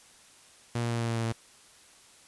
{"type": "tone with pitch steps", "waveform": "sawtooth", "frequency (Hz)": [118.6, 117.78, 116.97, 116.16, 115.36, 114.56, 113.77], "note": ["A#2", "A#2", "A#2", "A#2", "A#2", "A#2", "A#2"], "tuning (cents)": [30, 18, 6, -6, -18, -30, -42], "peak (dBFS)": -24, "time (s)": [0.75, 1.324], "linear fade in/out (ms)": 5, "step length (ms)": 82, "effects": ["white hiss -56 dBFS RMS until 2.27 s", "resampled to 24000 Hz"]}